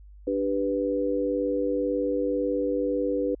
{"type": "chord", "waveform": "sine", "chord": "G major", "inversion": "second", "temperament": "equal", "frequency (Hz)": [293.7, 392, 493.9], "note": ["D4", "G4", "B4"], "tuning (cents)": [0, 0, 0], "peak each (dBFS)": [-28, -30, -26], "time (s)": [0.27, 3.35], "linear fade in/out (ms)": 5, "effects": ["added 50 Hz sine -45 dBFS peak until 3.4 s"]}